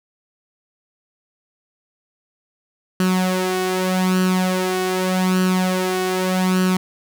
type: tone with flanger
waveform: sawtooth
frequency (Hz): 185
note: F#3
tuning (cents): 0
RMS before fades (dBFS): -19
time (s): 3-6.77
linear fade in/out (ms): 2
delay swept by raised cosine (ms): 0.68 to 2.68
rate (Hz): 0.83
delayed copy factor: +0.65
effects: none